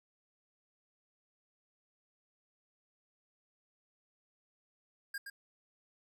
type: tone with echo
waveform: square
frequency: 1616 Hz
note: G#6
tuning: 48 cents flat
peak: -38 dBFS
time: 5.14-5.18 s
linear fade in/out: 5 ms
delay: 120 ms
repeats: 1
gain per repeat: -6 dB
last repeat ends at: 5.3 s
effects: none